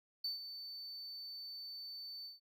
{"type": "tone with ADSR envelope", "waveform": "triangle", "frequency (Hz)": 4530, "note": "C#8", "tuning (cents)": 37, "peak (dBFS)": -34, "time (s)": [0.24, 2.4], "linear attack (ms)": 6, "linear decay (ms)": 140, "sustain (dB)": -10, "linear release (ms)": 150, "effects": []}